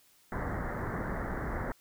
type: low-pass noise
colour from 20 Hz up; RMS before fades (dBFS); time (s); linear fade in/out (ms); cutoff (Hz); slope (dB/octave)
pink; -35; 0.32-1.72; 2; 2000; 96
effects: white hiss -64 dBFS RMS until 1.8 s